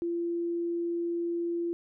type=tone; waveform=sine; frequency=341.8 Hz; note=F4; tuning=37 cents flat; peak=-28 dBFS; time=0.02-1.73 s; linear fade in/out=0 ms; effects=none